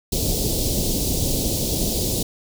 pink band-stop noise, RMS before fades -22 dBFS, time 0.12-2.23 s, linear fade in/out 5 ms, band 560 to 3900 Hz, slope 24 dB/octave, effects none

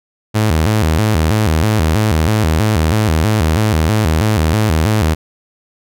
sawtooth tone with vibrato, 92.5 Hz, F#2, in tune, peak -7 dBFS, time 0.34-5.15 s, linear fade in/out 20 ms, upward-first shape square, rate 3.1 Hz, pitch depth 270 cents each way, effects none

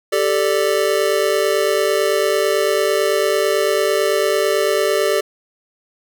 square chord, G suspended second, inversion none, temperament just, 392 / 441 / 588 Hz, G4 / A4 / D5, 0 / +4 / +2 cents, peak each -20 dBFS, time 0.12-5.21 s, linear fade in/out 10 ms, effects none

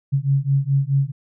sine beating tone pair, 135.8 / 140.5 Hz, C#3 / C#3, -35 / +24 cents, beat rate 4.7 Hz, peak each -19 dBFS, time 0.12-1.12 s, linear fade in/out 20 ms, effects none

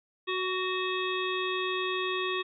harmonic tone with a mistuned harmonic, 370 Hz, F#4, in tune, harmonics 1 / 3 / 5 / 7 / 9 / 10, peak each -32 / -34 / -37 / -36 / -39 / -39 dBFS, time 0.27-2.43 s, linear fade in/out 20 ms, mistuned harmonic 3, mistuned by +20 cents, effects none

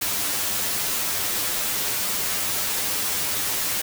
white noise with comb filter, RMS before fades -25 dBFS, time 0.01-3.82 s, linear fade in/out 10 ms, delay 9.9 ms, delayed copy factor +0.65, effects none

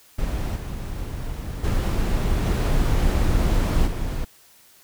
brown noise with level steps, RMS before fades -25 / -30 / -21 / -19 / -26 dBFS, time 0.18-4.25 s, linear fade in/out 10 ms, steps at 0.55 / 1.63 / 2.45 / 3.86 s, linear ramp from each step 20 ms, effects white hiss -53 dBFS RMS until 4.83 s

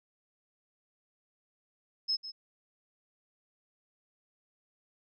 sine tone with echo, 5180 Hz, E8, 31 cents flat, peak -27 dBFS, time 2.08-2.17 s, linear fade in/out 20 ms, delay 150 ms, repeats 1, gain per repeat -12 dB, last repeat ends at 2.32 s, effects none

